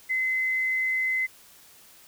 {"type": "tone", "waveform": "sine", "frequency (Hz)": 2047, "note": "C7", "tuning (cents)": -38, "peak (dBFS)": -23, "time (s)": [0.09, 1.27], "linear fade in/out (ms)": 20, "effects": ["white hiss -53 dBFS RMS until 2.07 s"]}